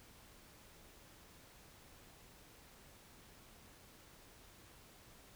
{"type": "silence", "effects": ["pink hiss -61 dBFS RMS until 5.35 s"]}